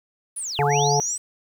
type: linear two-way sweep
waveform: sine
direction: down then up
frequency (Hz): 10330 to 972 to 8240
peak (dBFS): -27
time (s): 0.36-1.18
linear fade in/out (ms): 10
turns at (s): 0.64
type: harmonic tone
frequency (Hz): 143.3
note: D3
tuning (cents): -42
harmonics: 1 / 3 / 5 / 6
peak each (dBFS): -23 / -23 / -23 / -23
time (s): 0.59-1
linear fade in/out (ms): 0
type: clicks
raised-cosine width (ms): 1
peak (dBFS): -27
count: 4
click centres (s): 0.603 / 0.677 / 0.727 / 0.796
type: tone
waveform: sine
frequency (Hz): 5790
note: F#8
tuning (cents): -38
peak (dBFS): -25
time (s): 0.69-1.18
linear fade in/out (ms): 50
effects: 8-bit